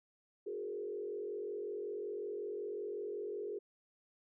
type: tone with frequency modulation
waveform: sine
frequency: 415.3 Hz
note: G#4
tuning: in tune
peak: -38 dBFS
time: 0.46-3.59 s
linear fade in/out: 10 ms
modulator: 45.4 Hz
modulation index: 1.1
effects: none